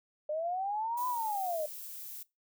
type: linear two-way sweep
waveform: sine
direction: up then down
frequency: 593 to 1010 to 593 Hz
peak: -31 dBFS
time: 0.29-1.66 s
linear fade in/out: 5 ms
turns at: 1.07 s
type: noise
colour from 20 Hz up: violet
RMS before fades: -44 dBFS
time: 0.97-2.23 s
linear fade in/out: 5 ms
effects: noise-tail reverb RT60 0.2 s tail -20 dB re dry